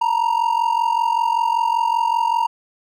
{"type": "ring-modulated tone", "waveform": "triangle", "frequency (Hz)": 932.3, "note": "A#5", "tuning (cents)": 0, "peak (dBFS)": -11, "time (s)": [0.01, 2.47], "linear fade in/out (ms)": 5, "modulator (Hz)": 22.6, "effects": []}